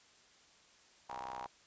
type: ring-modulated tone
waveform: sawtooth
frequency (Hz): 63.8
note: C2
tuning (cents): -43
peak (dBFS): -35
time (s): 1.09-1.47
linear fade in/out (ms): 10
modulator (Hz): 881
effects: white hiss -64 dBFS RMS until 1.66 s + resampled to 16000 Hz